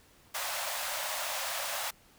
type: high-pass noise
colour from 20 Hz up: pink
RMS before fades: -35 dBFS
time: 0.34-1.91 s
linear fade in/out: 10 ms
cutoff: 550 Hz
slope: 96 dB/octave
effects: pink hiss -61 dBFS RMS until 2.18 s